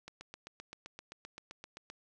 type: click train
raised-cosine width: 0.2 ms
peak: -29 dBFS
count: 15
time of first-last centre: 0.08-1.901 s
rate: 7.69 Hz
effects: none